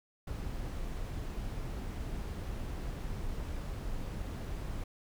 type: noise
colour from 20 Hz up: brown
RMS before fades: -38 dBFS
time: 0.27-4.84 s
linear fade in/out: 5 ms
effects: none